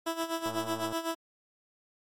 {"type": "tone with tremolo", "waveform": "15% pulse", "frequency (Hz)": 329.6, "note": "E4", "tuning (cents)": 0, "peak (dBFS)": -22, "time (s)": [0.06, 1.15], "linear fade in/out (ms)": 10, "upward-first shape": "sine", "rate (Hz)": 8, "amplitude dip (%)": 75}
{"type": "click train", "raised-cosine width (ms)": 1, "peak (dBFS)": -26, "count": 53, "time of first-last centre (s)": [0.46, 0.924], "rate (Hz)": 112}
{"effects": ["MP3 64 kbps"]}